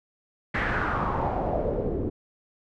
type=noise with low-pass filter sweep; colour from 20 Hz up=pink; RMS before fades=-27 dBFS; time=0.54-2.1 s; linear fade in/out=10 ms; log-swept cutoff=2000 to 340 Hz; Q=3.5; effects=none